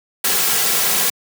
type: noise with comb filter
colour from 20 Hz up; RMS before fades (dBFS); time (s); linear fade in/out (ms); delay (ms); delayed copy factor
white; -17; 0.24-1.1; 5; 3.3; -0.55
effects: high-pass 200 Hz 12 dB/octave